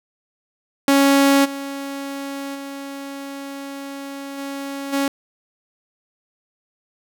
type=tone with level steps; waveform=sawtooth; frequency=277.2 Hz; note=C#4; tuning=in tune; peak=-8 / -23 / -26 / -23 / -14 dBFS; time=0.88-5.08 s; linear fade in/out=2 ms; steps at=1.44 / 2.54 / 4.37 / 4.92 s; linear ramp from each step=20 ms; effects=none